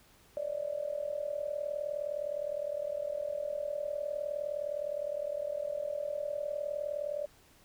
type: tone with amplitude modulation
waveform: sine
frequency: 587.3 Hz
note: D5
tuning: in tune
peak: -29 dBFS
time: 0.37-7.26 s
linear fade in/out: 0 ms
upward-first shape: sine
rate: 39.6 Hz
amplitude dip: 85%
effects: pink hiss -62 dBFS RMS until 7.64 s